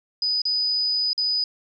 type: tone with dropouts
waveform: sine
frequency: 4978 Hz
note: D#8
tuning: in tune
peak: -20 dBFS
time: 0.22-1.44 s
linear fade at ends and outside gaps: 2 ms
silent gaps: 0.418-0.453 / 1.132-1.178 s
effects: none

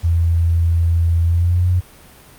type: tone with pitch glide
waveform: sine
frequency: 84 to 90.03 Hz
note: E2 to F#2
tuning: +33 to -47 cents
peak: -12 dBFS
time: 0.03-1.81 s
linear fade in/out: 20 ms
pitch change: +120 cents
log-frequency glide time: 1.25-1.68 s
effects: pink hiss -44 dBFS RMS until 2.38 s + Opus 48 kbps

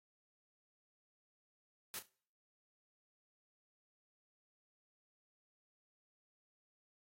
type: noise with echo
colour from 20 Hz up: white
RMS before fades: -44 dBFS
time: 1.94-1.99 s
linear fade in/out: 0 ms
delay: 34 ms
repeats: 3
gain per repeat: -12 dB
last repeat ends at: 2.092 s
effects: noise-tail reverb RT60 0.6 s tail -26 dB re dry + AAC 48 kbps

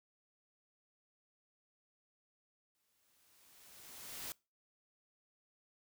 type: noise with exponential growth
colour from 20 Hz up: white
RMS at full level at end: -43 dBFS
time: 2.75-4.32 s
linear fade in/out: 0 ms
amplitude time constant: 340 ms
effects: noise-tail reverb RT60 0.3 s tail -24 dB re dry

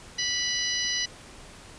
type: harmonic tone with a mistuned harmonic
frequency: 983 Hz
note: B5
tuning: 8 cents flat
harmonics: 2 / 3 / 4 / 5 / 6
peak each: -32 / -32 / -32 / -32 / -32 dBFS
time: 0.18-1.06 s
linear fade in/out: 10 ms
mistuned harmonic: 4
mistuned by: +46 cents
effects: pink hiss -47 dBFS RMS until 1.78 s + resampled to 22050 Hz

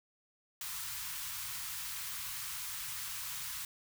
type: band-stop noise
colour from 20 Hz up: white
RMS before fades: -41 dBFS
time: 0.61-3.65 s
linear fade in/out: 2 ms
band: 160 to 910 Hz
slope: 48 dB/octave
effects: none

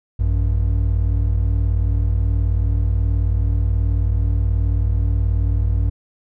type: tone pair together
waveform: triangle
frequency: 56.67 / 95.3 Hz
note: A#1 / G2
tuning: -48 / -48 cents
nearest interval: major sixth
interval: 900 cents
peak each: -15 / -17 dBFS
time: 0.19-5.9 s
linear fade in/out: 10 ms
effects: none

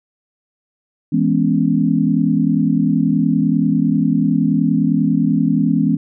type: chord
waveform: sine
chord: C# minor seventh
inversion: first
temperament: equal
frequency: 164.81 / 207.7 / 246.9 / 277.2 Hz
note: E3 / G#3 / B3 / C#4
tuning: 0 / 0 / 0 / 0 cents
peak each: -18 dBFS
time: 1.12-5.97 s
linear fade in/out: 10 ms
effects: none

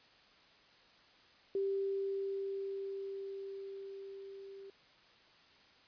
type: tone with level ramp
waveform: sine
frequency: 392 Hz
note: G4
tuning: in tune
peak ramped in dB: -31 to -48 dBFS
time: 1.55-4.7 s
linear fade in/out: 2 ms
effects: white hiss -63 dBFS RMS until 5.87 s + resampled to 11025 Hz

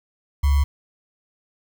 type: tone with sample-and-hold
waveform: sine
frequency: 70.5 Hz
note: C#2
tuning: 30 cents sharp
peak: -14 dBFS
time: 0.43-0.64 s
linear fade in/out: 10 ms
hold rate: 1050 Hz
effects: none

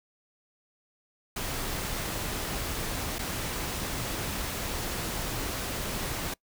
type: noise with dropouts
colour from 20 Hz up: pink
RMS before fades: -33 dBFS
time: 1.36-6.34 s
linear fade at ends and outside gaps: 5 ms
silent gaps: 3.185-3.19 s
effects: noise-tail reverb RT60 0.1 s tail -24 dB re dry

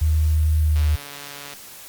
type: tone with pitch glide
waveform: sine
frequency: 77.78 to 76.4 Hz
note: D#2 to D#2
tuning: 0 to -31 cents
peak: -15 dBFS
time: 0.01-0.96 s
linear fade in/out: 10 ms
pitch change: -31 cents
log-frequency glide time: 0.6-0.74 s
type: click train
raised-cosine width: 0.2 ms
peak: -19 dBFS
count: 112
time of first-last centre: 0.76-1.536 s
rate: 143 Hz
effects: white hiss -41 dBFS RMS until 1.88 s + Opus 48 kbps

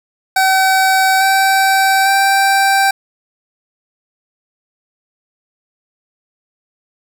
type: tone with pitch steps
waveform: 25% pulse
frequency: 763 / 772.8 / 782.6 Hz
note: G5 / G5 / G5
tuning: -47 / -25 / -3 cents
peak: -6 dBFS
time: 0.36-2.91 s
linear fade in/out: 5 ms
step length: 850 ms
effects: none

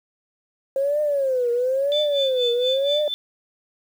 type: tone with vibrato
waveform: sine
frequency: 535 Hz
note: C5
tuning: 38 cents sharp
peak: -18 dBFS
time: 0.76-3.08 s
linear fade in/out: 2 ms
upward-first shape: triangle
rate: 1 Hz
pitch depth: 220 cents each way
type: tone with tremolo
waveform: sine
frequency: 3520 Hz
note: A7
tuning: in tune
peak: -20 dBFS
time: 1.92-3.14 s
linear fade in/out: 0 ms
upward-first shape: sine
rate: 4.2 Hz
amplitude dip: 85%
effects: tanh soft clip ceiling -11 dBFS + 8-bit

